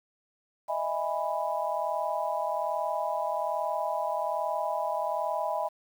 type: chord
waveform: sine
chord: E major seventh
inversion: third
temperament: just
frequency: 618.1 / 659.3 / 824.1 / 988.9 Hz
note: D#5 / E5 / G#5 / B5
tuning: -12 / 0 / -14 / +2 cents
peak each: -33 dBFS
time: 0.68-5.69 s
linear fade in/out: 20 ms
effects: 9-bit